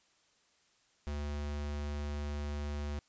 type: tone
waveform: square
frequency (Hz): 73.1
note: D2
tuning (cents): -7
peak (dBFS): -36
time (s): 1.07-2.99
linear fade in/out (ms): 0
effects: white hiss -70 dBFS RMS until 3.08 s + resampled to 16000 Hz